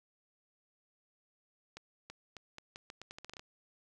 accelerating click train, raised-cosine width 0.2 ms, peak -29 dBFS, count 14, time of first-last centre 1.77-3.395 s, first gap 330 ms, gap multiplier 0.81, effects none

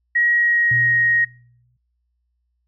sine tone with pitch glide, 1900 to 1877.1 Hz, A#6 to A#6, +33 to +12 cents, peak -14 dBFS, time 0.15-1.25 s, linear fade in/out 10 ms, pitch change -21 cents, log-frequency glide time 0.33-0.91 s
sine tone with exponential decay, 120.9 Hz, B2, 36 cents flat, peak -22 dBFS, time 0.71-1.77 s, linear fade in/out 5 ms, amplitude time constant 230 ms
effects noise-tail reverb RT60 0.4 s tail -24 dB re dry + added 60 Hz sine -67 dBFS peak until 2.67 s

